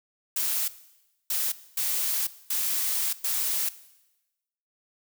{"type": "noise bursts at uneven times", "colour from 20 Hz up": "blue", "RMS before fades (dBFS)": -27, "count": 5, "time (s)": [[0.36, 0.68], [1.3, 1.52], [1.77, 2.27], [2.5, 3.13], [3.24, 3.69]], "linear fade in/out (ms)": 5, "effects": ["noise-tail reverb RT60 1.0 s tail -17 dB re dry"]}